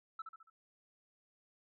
sine tone with echo, 1318.5 Hz, E6, in tune, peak -38 dBFS, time 0.19-0.22 s, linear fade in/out 5 ms, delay 70 ms, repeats 4, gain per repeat -6 dB, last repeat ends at 0.5 s, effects tanh soft clip ceiling -38 dBFS

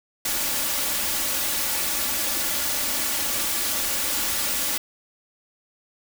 white noise with comb filter, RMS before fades -25 dBFS, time 0.25-4.78 s, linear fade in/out 5 ms, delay 3.5 ms, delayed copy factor +0.55, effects none

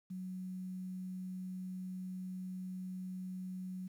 sine tone with quantisation, 185 Hz, F#3, in tune, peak -40 dBFS, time 0.1-3.88 s, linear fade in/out 10 ms, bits 11, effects none

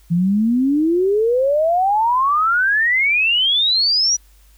sine exponential sweep, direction up, 164.81 to 5920 Hz, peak -13 dBFS, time 0.1-4.17 s, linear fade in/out 20 ms, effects added 50 Hz sine -47 dBFS peak until 4.57 s + white hiss -56 dBFS RMS until 4.57 s

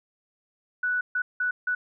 sine tone bursts at uneven times, 1480 Hz, F#6, in tune, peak -23 dBFS, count 4, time 0.83-1.01 / 1.15-1.22 / 1.4-1.51 / 1.67-1.75 s, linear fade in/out 5 ms, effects none

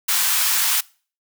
white high-pass noise, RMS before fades -19 dBFS, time 0.08-0.81 s, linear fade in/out 10 ms, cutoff 900 Hz, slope 24 dB/octave, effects noise-tail reverb RT60 0.4 s tail -23 dB re dry

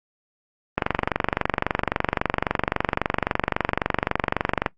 click train, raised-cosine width 0.5 ms, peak -4 dBFS, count 93, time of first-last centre 0.78-4.662 s, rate 23.7 Hz, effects noise-tail reverb RT60 0.1 s tail -20 dB re dry + Opus 24 kbps

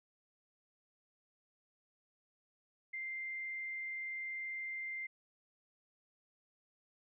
sine tone, 2093 Hz, C7, in tune, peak -39 dBFS, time 2.93-5.07 s, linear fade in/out 10 ms, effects none

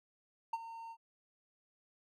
triangle tone with ADSR envelope, 913 Hz, A#5, 36 cents flat, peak -29 dBFS, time 0.53-0.97 s, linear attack 6 ms, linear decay 34 ms, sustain -14 dB, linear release 61 ms, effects none

